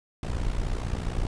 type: noise with amplitude modulation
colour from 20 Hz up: brown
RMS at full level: -25 dBFS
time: 0.23-1.27 s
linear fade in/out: 2 ms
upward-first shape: sine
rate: 59.9 Hz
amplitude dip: 80%
effects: resampled to 22050 Hz